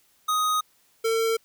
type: tone pair in turn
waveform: square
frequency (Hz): 1250 / 451.5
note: D#6 / A4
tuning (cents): +8 / +45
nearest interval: octave + tritone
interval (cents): 1763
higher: first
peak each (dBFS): -22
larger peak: neither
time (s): 0.28-0.61 / 1.04-1.37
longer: neither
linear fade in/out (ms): 10
effects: white hiss -63 dBFS RMS until 1.44 s